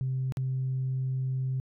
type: tone with dropouts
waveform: sine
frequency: 130.81 Hz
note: C3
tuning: in tune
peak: -26 dBFS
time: 0.01-1.6 s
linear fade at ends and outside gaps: 0 ms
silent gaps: 0.322-0.371 s
effects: tanh soft clip ceiling -23 dBFS